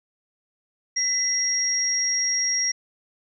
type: tone pair together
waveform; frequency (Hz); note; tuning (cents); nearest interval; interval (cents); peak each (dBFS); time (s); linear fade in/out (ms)
sine; 2000 / 5615; B6 / F8; +21 / +8; octave + tritone; 1787; -29 / -21; 0.96-2.72; 10
effects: none